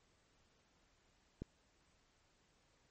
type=click; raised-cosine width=3 ms; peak=-30 dBFS; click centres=1.42 s; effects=pink hiss -74 dBFS RMS until 2.9 s + MP3 32 kbps